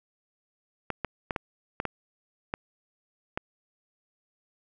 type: clicks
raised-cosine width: 0.5 ms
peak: -14 dBFS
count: 8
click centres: 0.903 / 1.047 / 1.308 / 1.362 / 1.801 / 1.853 / 2.539 / 3.375 s
effects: none